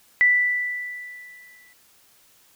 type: tone with exponential decay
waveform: sine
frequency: 1975.5 Hz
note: B6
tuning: in tune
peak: -12 dBFS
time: 0.21-1.73 s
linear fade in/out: 0 ms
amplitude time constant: 330 ms
effects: white hiss -57 dBFS RMS until 2.55 s